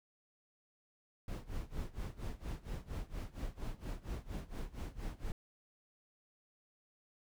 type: noise with tremolo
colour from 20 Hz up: brown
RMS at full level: -39 dBFS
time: 1.28-5.32 s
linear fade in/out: 2 ms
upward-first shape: sine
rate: 4.3 Hz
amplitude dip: 90%
effects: none